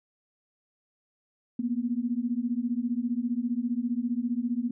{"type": "beating tone pair", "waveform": "sine", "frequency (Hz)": [232.7, 247.7], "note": ["A#3", "B3"], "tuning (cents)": [-3, 5], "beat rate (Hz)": 15, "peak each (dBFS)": -29, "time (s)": [1.59, 4.71], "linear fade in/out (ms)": 5, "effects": []}